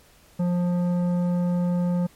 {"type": "tone with tanh clipping", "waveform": "sine", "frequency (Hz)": 176.6, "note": "F3", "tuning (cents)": 20, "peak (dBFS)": -22, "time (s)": [0.39, 2.07], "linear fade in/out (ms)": 10, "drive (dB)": 11, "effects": ["pink hiss -55 dBFS RMS until 2.15 s", "MP3 64 kbps"]}